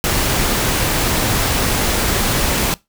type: noise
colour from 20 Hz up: pink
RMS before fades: -17 dBFS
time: 0.04-2.74 s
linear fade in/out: 0 ms
effects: noise-tail reverb RT60 0.2 s tail -21 dB re dry